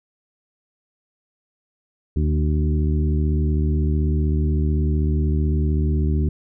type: harmonic tone with a mistuned harmonic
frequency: 75.9 Hz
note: D#2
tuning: 42 cents flat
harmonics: 1 / 2 / 3 / 4 / 5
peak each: -18 / -24 / -28 / -30 / -32 dBFS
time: 2.16-6.29 s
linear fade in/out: 5 ms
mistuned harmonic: 4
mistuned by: -16 cents
effects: none